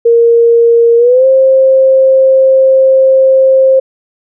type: tone with pitch glide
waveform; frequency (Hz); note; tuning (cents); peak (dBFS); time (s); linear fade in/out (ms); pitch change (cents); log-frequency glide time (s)
sine; 466.3 to 529.5; A#4 to C5; +1 to +21; -3; 0.05-3.8; 10; +220; 0.97-1.26
effects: none